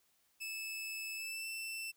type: tone with pitch glide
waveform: sawtooth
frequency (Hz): 2615 to 2670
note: E7 to E7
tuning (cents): -15 to +22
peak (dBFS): -37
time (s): 0.4-1.92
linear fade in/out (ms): 20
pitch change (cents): +37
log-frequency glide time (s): 1.15-1.47
effects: white hiss -74 dBFS RMS until 1.96 s